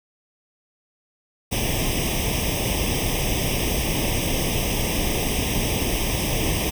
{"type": "noise with comb filter", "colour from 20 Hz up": "pink", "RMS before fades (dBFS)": -23, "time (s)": [1.51, 6.71], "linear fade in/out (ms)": 20, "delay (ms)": 0.35, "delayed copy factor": 1, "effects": []}